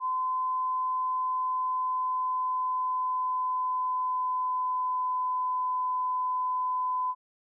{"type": "tone with pitch glide", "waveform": "sine", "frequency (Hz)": [1023, 1010.1], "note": ["C6", "B5"], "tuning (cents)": [-39, 39], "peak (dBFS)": -26, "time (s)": [0, 7.15], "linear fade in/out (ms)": 50, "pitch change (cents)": -22, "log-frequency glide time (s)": [0.3, 5.13], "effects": []}